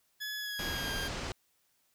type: tone with pitch glide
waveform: 20% pulse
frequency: 1700 to 1604.6 Hz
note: G#6 to G6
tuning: +40 to +40 cents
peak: -31 dBFS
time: 0.2-1.09 s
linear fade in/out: 20 ms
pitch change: -100 cents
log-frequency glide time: 0.37-0.92 s
type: low-pass noise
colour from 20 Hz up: pink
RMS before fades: -38 dBFS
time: 0.59-1.32 s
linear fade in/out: 2 ms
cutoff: 6800 Hz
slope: 24 dB/octave
effects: white hiss -73 dBFS RMS until 1.94 s